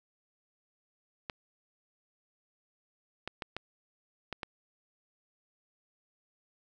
clicks, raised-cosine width 0.3 ms, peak -20 dBFS, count 6, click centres 1.298 / 3.276 / 3.422 / 3.566 / 4.327 / 4.432 s, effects none

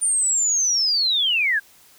sine linear sweep, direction down, 9130 to 1562 Hz, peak -17 dBFS, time 0.01-1.6 s, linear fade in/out 20 ms, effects white hiss -52 dBFS RMS until 1.98 s

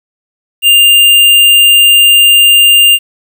square tone, 2800 Hz, F7, 4 cents sharp, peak -3 dBFS, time 0.62-2.99 s, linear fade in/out 50 ms, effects 7-bit

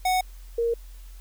square / sine tone pair in turn, 740 / 466.2 Hz, F#5 / A#4, 0 / 0 cents, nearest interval minor sixth, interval 800 cents, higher first, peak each -21 dBFS, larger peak neither, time 0.05-0.21 / 0.58-0.74 s, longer neither, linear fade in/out 5 ms, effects added 43 Hz sine -40 dBFS peak until 1.2 s + white hiss -56 dBFS RMS until 1.2 s

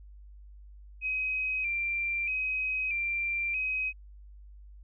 sine tone with vibrato, 2446 Hz, D#7, 30 cents flat, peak -28 dBFS, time 1.01-3.93 s, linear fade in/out 50 ms, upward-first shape square, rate 0.79 Hz, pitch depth 58 cents each way, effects added 50 Hz sine -47 dBFS peak until 4.83 s

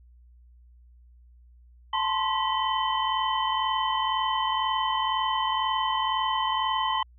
sine tone cluster, 880 / 1017 / 1059 / 1952 / 3062 Hz, A5 / C6 / C6 / B6 / G7, 0 / -50 / +21 / -21 / -41 cents, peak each -28 / -32 / -28 / -36 / -31 dBFS, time 1.93-7.03 s, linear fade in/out 5 ms, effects added 60 Hz sine -51 dBFS peak until 7.18 s

